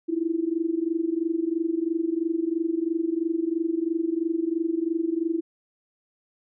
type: tone with amplitude modulation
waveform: sine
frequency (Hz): 330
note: E4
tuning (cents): +2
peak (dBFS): -19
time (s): 0.08-5.41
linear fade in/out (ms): 20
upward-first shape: sine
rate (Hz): 23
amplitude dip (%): 85
effects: none